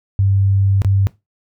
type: tone with dropouts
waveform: sine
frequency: 98 Hz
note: G2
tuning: in tune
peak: -11 dBFS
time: 0.19-1.07 s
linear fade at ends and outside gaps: 0 ms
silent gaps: 0.819-0.847 s
effects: noise-tail reverb RT60 0.2 s tail -18 dB re dry